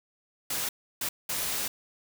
white noise bursts at uneven times, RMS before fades -31 dBFS, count 3, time 0.5-0.69 / 1.01-1.09 / 1.29-1.68 s, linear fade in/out 5 ms, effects none

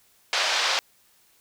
white band-pass noise, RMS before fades -24 dBFS, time 0.33-0.79 s, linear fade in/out 0 ms, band 540 to 5000 Hz, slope 24 dB/octave, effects white hiss -61 dBFS RMS until 1.4 s

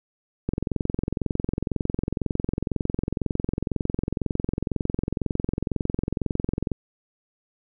click train, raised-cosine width 3 ms, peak -11 dBFS, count 138, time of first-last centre 0.49-6.717 s, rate 22 Hz, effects none

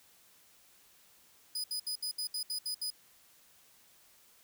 sawtooth tone bursts, 4978 Hz, D#8, in tune, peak -31 dBFS, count 9, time 1.55-2.904 s, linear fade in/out 5 ms, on 90 ms, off 68 ms, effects white hiss -63 dBFS RMS until 4.43 s

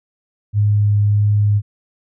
sine tone with vibrato, 103.6 Hz, G#2, 4 cents flat, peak -11 dBFS, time 0.53-1.62 s, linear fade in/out 50 ms, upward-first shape triangle, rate 1.6 Hz, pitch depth 8 cents each way, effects none

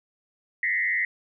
sine tone with frequency modulation, 1975.5 Hz, B6, in tune, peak -22 dBFS, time 0.63-1.05 s, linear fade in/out 2 ms, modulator 93 Hz, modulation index 1.5, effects none

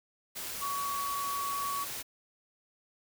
sine tone in noise, 1126 Hz, C#6, 27 cents sharp, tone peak -32 dBFS, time 0.61-1.85 s, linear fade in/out 20 ms, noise white, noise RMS -39 dBFS, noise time 0.35-2.03 s, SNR +4 dB, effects none

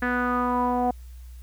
sawtooth tone with low-pass filter sweep, 246.9 Hz, B3, in tune, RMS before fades -24 dBFS, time 0.02-0.91 s, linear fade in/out 5 ms, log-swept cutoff 1700 to 760 Hz, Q 6, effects added 61 Hz sine -39 dBFS peak until 1.42 s + white hiss -59 dBFS RMS until 1.42 s

